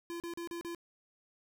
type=tone bursts; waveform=square; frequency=341.1 Hz; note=F4; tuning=41 cents flat; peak=-39 dBFS; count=5; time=0.1-0.748 s; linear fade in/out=0 ms; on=100 ms; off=37 ms; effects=none